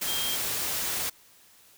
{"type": "tone in noise", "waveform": "sine", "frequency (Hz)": 3204, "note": "G7", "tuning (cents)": 37, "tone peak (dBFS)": -31, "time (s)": [0.07, 0.36], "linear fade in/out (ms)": 10, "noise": "white", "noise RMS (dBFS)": -30, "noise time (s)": [0.01, 1.1], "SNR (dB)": -4, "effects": ["white hiss -57 dBFS RMS until 1.77 s"]}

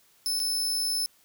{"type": "tone with dropouts", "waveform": "sawtooth", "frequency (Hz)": 5260, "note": "E8", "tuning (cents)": -5, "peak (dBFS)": -23, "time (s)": [0.26, 1.06], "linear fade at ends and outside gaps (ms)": 0, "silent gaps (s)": [0.394, 0.4], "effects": ["white hiss -62 dBFS RMS until 1.24 s"]}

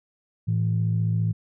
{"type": "tone pair together", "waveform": "sine", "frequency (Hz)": [110, 164.81], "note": ["A2", "E3"], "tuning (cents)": [0, 0], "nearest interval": "perfect fifth", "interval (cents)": 700, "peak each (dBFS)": [-21, -25], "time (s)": [0.47, 1.33], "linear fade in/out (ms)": 20, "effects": ["tanh soft clip ceiling -13 dBFS"]}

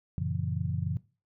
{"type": "chord", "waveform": "sine", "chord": "F# dominant seventh", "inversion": "none", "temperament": "just", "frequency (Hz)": [92.5, 115.62, 138.75, 166.5], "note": ["F#2", "A#2", "C#3", "E3"], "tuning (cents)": [0, -14, 2, 18], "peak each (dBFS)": [-33, -36, -33, -35], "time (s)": [0.18, 0.97], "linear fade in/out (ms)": 0, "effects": ["noise-tail reverb RT60 0.3 s tail -17 dB re dry"]}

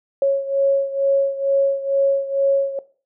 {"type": "beating tone pair", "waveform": "sine", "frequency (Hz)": [550, 552.2], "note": ["C#5", "C#5"], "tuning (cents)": [-14, -7], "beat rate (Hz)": 2.2, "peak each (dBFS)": [-17, -21], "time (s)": [0.22, 2.79], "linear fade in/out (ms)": 2, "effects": ["noise-tail reverb RT60 0.4 s tail -18 dB re dry"]}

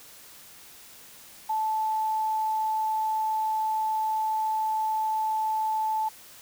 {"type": "tone", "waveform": "sine", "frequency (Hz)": 873, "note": "A5", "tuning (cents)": -14, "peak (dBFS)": -24, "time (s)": [1.49, 6.09], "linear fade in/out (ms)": 10, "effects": ["white hiss -49 dBFS RMS until 6.41 s"]}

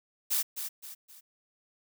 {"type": "noise with echo", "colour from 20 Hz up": "blue", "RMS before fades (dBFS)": -28, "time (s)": [0.3, 0.43], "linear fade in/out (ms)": 20, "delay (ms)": 260, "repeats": 3, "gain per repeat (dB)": -8, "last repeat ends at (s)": 1.21, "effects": []}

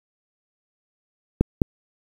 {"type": "clicks", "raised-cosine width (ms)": 3, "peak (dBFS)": -3, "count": 2, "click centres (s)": [1.41, 1.618], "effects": ["7-bit"]}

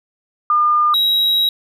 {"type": "tone pair in turn", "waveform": ["sine", "triangle"], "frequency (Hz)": [1208, 3843], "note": ["D6", "B7"], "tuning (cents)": [48, -48], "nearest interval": "octave + minor sixth", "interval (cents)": 2004, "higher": "second", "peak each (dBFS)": -11, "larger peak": "neither", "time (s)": [[0.5, 0.94], [0.94, 1.49]], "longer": "second", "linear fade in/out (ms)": 2, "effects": []}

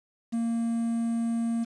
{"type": "tone with quantisation", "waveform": "triangle", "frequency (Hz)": 231, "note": "A#3", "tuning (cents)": -16, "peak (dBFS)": -23, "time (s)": [0.32, 1.65], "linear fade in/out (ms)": 20, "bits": 8, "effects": ["resampled to 24000 Hz"]}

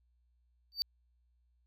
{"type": "tone with exponential growth", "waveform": "triangle", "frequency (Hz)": 4609, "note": "D8", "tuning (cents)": -33, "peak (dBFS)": -24, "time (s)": [0.72, 0.82], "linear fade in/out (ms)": 0, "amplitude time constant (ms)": 21, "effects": ["added 60 Hz sine -69 dBFS peak until 1.66 s"]}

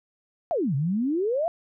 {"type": "exponential two-way sweep", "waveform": "sine", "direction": "down then up", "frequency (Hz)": [740, 130, 703], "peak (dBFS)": -22, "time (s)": [0.51, 1.48], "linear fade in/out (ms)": 0, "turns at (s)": 0.75, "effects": []}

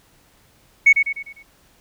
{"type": "tone with echo", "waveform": "sine", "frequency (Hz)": 2217, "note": "C#7", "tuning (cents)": 0, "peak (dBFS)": -6, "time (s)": [0.86, 0.93], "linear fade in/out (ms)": 10, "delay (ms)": 100, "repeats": 5, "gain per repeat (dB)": -7, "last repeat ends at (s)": 1.43, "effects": ["tanh soft clip ceiling -3 dBFS", "pink hiss -56 dBFS RMS until 1.8 s"]}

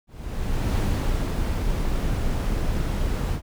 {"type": "noise with ADSR envelope", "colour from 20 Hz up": "brown", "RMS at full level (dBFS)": -21, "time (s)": [0.07, 3.42], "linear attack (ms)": 700, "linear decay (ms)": 540, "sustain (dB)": -3, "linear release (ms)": 87, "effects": []}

